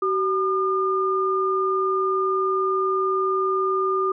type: tone pair together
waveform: sine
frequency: 380.8 / 1209 Hz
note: F#4 / D6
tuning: +50 / +50 cents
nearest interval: octave + minor sixth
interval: 2000 cents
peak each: -22 dBFS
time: 0.02-4.12 s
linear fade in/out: 5 ms
effects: none